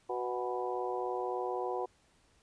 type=harmonic tone with a mistuned harmonic; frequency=123.47 Hz; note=B2; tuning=in tune; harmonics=3 / 4 / 5 / 6 / 7 / 8; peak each=-37 / -38 / -48 / -38 / -45 / -41 dBFS; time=0.09-1.86 s; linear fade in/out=10 ms; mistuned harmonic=7; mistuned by=-46 cents; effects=pink hiss -68 dBFS RMS until 2.42 s + resampled to 22050 Hz